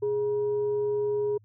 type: tone with frequency modulation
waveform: sine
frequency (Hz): 415.3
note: G#4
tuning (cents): 0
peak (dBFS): -24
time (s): 0.02-1.38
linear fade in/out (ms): 10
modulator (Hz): 540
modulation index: 0.21
effects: added 105 Hz sine -55 dBFS peak until 1.44 s